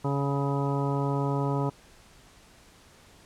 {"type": "harmonic tone", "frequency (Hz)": 140, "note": "C#3", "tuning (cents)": 18, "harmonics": [1, 2, 3, 4, 5, 6, 7, 9], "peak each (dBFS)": [-27, -32, -33, -37, -39, -39, -35, -40], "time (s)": [0.04, 1.7], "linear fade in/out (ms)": 10, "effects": ["pink hiss -55 dBFS RMS until 3.25 s", "low-pass 10000 Hz 12 dB/octave"]}